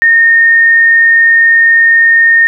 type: tone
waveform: sine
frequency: 1836 Hz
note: A#6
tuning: 27 cents flat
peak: -3 dBFS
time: 0.02-2.47 s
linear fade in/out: 0 ms
effects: none